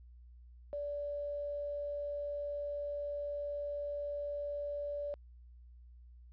sine tone with quantisation, 579 Hz, D5, 25 cents flat, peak -36 dBFS, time 0.73-5.14 s, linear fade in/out 0 ms, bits 11, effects added 60 Hz sine -53 dBFS peak until 6.32 s + resampled to 11025 Hz

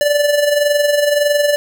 square tone with amplitude modulation, 584 Hz, D5, 10 cents flat, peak -10 dBFS, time 0.01-1.56 s, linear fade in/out 0 ms, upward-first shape sine, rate 21.7 Hz, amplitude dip 55%, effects none

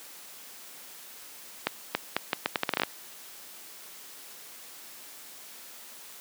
accelerating click train, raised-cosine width 0.3 ms, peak -8 dBFS, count 13, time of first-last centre 1.67-2.835 s, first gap 280 ms, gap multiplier 0.77, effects white hiss -47 dBFS RMS until 6.2 s + high-pass 200 Hz 12 dB/octave

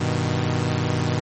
sawtooth chord, G augmented, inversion none, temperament equal, 98 / 123.47 / 155.56 Hz, G2 / B2 / D#3, 0 / 0 / 0 cents, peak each -22 / -20 / -21 dBFS, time 0-1.2 s, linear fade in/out 10 ms, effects MP3 32 kbps

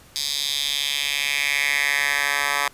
10% pulse tone with high-pass filter sweep, 142.7 Hz, D3, 49 cents flat, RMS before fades -23 dBFS, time 0.16-2.68 s, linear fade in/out 0 ms, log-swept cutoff 4400 to 1300 Hz, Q 3, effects pink hiss -50 dBFS RMS until 2.73 s + resampled to 32000 Hz

